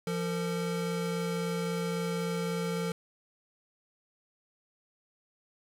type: tone pair together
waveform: square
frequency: 172.4 / 453.5 Hz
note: F3 / A#4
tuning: -22 / -48 cents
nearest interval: octave + perfect fourth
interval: 1674 cents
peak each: -33 / -34 dBFS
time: 0.07-2.92 s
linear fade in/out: 2 ms
effects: low-pass 12000 Hz 12 dB/octave + 9-bit